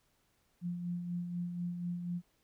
sine tone with tremolo, 175.1 Hz, F3, 5 cents sharp, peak -33 dBFS, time 0.61-2.22 s, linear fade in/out 50 ms, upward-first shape sine, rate 4.1 Hz, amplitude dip 45%, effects pink hiss -74 dBFS RMS until 2.43 s

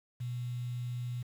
sine tone with quantisation, 122.4 Hz, B2, 15 cents flat, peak -34 dBFS, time 0.2-1.23 s, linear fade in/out 10 ms, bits 9, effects none

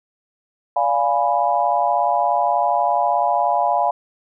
sine chord, D diminished seventh, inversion none, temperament equal with one note detuned, 581.9 / 698.5 / 830.6 / 987.8 Hz, D5 / F5 / Ab5 / Cb6, -16 / 0 / 0 / 0 cents, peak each -24 / -19 / -20 / -22 dBFS, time 0.76-3.91 s, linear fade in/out 5 ms, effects none

